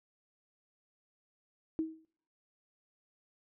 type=tone with exponential decay; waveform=sine; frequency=319.5 Hz; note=D#4; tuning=46 cents sharp; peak=-27 dBFS; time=1.79-2.05 s; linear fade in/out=0 ms; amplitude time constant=56 ms; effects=noise-tail reverb RT60 0.6 s tail -24 dB re dry